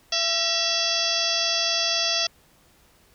harmonic tone with a mistuned harmonic, 672 Hz, E5, 33 cents sharp, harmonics 1 / 2 / 3 / 4 / 5 / 6 / 7 / 8 / 9, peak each -31 / -35 / -35 / -31 / -27 / -34 / -27 / -28 / -31 dBFS, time 0.12-2.27 s, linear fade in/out 5 ms, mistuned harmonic 3, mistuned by -82 cents, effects pink hiss -58 dBFS RMS until 3.14 s

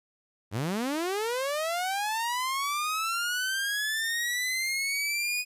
sawtooth linear sweep, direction up, 90.1 to 2489 Hz, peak -24 dBFS, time 0.51-5.45 s, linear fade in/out 50 ms, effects resampled to 32000 Hz + 11-bit

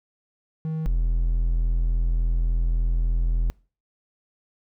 triangle tone pair in turn, 158.5 / 41.75 Hz, D#3 / E1, +32 / +23 cents, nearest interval octave + major seventh, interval 2309 cents, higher first, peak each -23 / -17 dBFS, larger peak second, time 0.65-0.86 / 0.86-3.5 s, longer second, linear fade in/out 0 ms, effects noise-tail reverb RT60 0.4 s tail -26 dB re dry

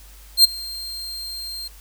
40% pulse tone with ADSR envelope, 4186 Hz, C8, in tune, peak -5 dBFS, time 0.37-1.68 s, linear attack 71 ms, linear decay 16 ms, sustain -23 dB, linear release 7 ms, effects added 50 Hz sine -43 dBFS peak until 1.8 s + white hiss -49 dBFS RMS until 1.8 s

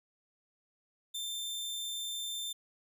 sawtooth tone, 3574 Hz, A7, 26 cents sharp, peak -33 dBFS, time 1.14-2.53 s, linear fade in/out 10 ms, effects none

